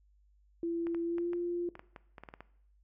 sine tone with pitch glide, 337.1 to 348 Hz, E4 to F4, +39 to -6 cents, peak -31 dBFS, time 0.63-1.69 s, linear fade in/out 2 ms, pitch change +55 cents, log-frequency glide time 1.03-1.32 s
clicks, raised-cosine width 0.5 ms, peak -31 dBFS, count 12, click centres 0.869 / 0.947 / 1.183 / 1.333 / 1.754 / 1.794 / 1.962 / 2.182 / 2.236 / 2.288 / 2.339 / 2.406 s
effects noise-tail reverb RT60 0.7 s tail -18 dB re dry + added 50 Hz sine -63 dBFS peak until 2.83 s

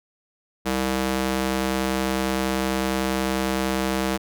square tone with high-pass filter, 65.41 Hz, C2, in tune, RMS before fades -24 dBFS, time 0.65-4.18 s, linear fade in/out 20 ms, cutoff 210 Hz, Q 0.71, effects none

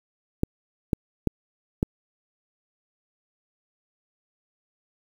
clicks, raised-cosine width 3 ms, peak -8 dBFS, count 4, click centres 0.434 / 0.932 / 1.273 / 1.829 s, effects 7-bit

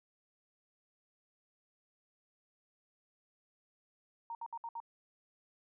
sine tone bursts, 927 Hz, A#5, 10 cents flat, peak -39 dBFS, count 5, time 4.3-4.802 s, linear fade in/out 2 ms, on 50 ms, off 63 ms, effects none

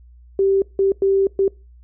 sine tone bursts at uneven times, 390 Hz, G4, 9 cents flat, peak -13 dBFS, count 4, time 0.39-0.62 / 0.79-0.92 / 1.02-1.27 / 1.39-1.48 s, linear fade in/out 2 ms, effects noise-tail reverb RT60 0.3 s tail -25 dB re dry + added 60 Hz sine -43 dBFS peak until 1.83 s

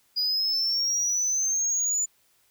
sine exponential sweep, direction up, 4891 to 7040 Hz, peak -20 dBFS, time 0.16-2.06 s, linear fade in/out 20 ms, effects tanh soft clip ceiling -22 dBFS + white hiss -65 dBFS RMS until 2.5 s

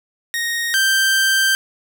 sawtooth tone pair in turn, 1864.7 / 1568 Hz, A#6 / G6, 0 / 0 cents, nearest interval minor third, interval 300 cents, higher first, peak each -16 / -10 dBFS, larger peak second, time 0.34-0.74 / 0.74-1.55 s, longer second, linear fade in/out 0 ms, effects none

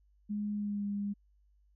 sine tone with pitch glide, 207.7 to 202.8 Hz, G#3 to G#3, 0 to -41 cents, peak -32 dBFS, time 0.29-1.14 s, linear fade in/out 20 ms, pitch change -41 cents, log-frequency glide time 0.54-0.86 s, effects added 50 Hz sine -64 dBFS peak until 1.75 s

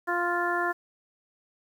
harmonic tone, 349.2 Hz, F4, in tune, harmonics 1 / 2 / 3 / 4 / 5, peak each -31 / -31 / -31 / -31 / -31 dBFS, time 0.07-0.73 s, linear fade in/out 20 ms, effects 9-bit

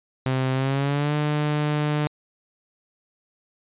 sawtooth tone with pitch glide, 130.81 to 149.4 Hz, C3 to D3, 0 to +30 cents, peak -17 dBFS, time 0.26-2.07 s, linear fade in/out 0 ms, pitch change +230 cents, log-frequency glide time 0.53-1.14 s, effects resampled to 8000 Hz

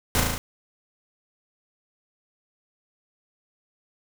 pink noise with echo, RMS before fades -22 dBFS, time 0.15-0.2 s, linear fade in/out 0 ms, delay 36 ms, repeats 5, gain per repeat -2 dB, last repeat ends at 0.38 s, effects none

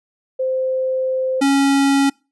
sine / square tone pair in turn, 520 / 276.6 Hz, C5 / C#4, -11 / -4 cents, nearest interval major seventh, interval 1093 cents, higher first, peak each -17 / -13 dBFS, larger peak second, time 0.39-1.41 / 1.41-2.1 s, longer first, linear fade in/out 10 ms, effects noise-tail reverb RT60 0.3 s tail -26 dB re dry + resampled to 24000 Hz

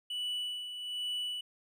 triangle tone with tremolo, 2960 Hz, F#7, in tune, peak -31 dBFS, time 0.1-1.41 s, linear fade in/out 5 ms, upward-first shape sine, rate 1.2 Hz, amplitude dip 55%, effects none

